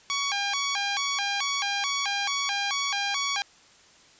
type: tone with vibrato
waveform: 10% pulse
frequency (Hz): 950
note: A#5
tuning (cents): +33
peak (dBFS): -17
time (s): 0.1-3.42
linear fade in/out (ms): 0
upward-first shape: square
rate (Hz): 2.3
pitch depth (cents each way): 290
effects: white hiss -55 dBFS RMS until 4.19 s + resampled to 16000 Hz